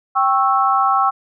sine chord, C# diminished, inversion second, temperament equal with one note detuned, 784 / 1099.2 / 1318.5 Hz, G5 / C#6 / E6, 0 / -15 / 0 cents, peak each -17 dBFS, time 0.15-1.11 s, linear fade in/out 20 ms, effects none

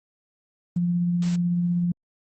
sine tone with tremolo, 174.61 Hz, F3, in tune, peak -19 dBFS, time 0.76-1.92 s, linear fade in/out 5 ms, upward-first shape triangle, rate 16 Hz, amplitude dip 25%
white noise, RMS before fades -36 dBFS, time 1.22-1.36 s, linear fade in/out 2 ms
effects Opus 24 kbps

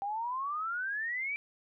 sine exponential sweep, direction up, 784 to 2349 Hz, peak -32 dBFS, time 0.02-1.36 s, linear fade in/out 0 ms, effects none

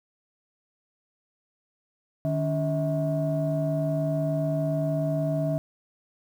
sine tone cluster, 152.7 / 282.7 / 644 Hz, D#3 / C#4 / E5, -32 / +34 / -41 cents, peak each -25 / -30 / -27 dBFS, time 2.25-5.58 s, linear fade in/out 0 ms, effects tanh soft clip ceiling -17 dBFS + 9-bit

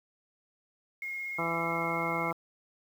sine tone with vibrato, 2150 Hz, C7, 47 cents sharp, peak -34 dBFS, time 1.02-2.31 s, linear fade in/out 2 ms, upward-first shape square, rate 17 Hz, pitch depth 9 cents each way
harmonic tone, 167.2 Hz, E3, 25 cents sharp, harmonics 1 / 2 / 3 / 4 / 5 / 6 / 7 / 8, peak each -38 / -38 / -38 / -38 / -38 / -38 / -38 / -38 dBFS, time 1.38-2.33 s, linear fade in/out 10 ms
effects 9-bit

